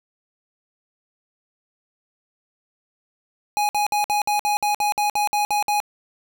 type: tone bursts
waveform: square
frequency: 830.6 Hz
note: G#5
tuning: in tune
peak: -19 dBFS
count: 13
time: 3.57-5.802 s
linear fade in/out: 0 ms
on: 120 ms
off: 56 ms
effects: none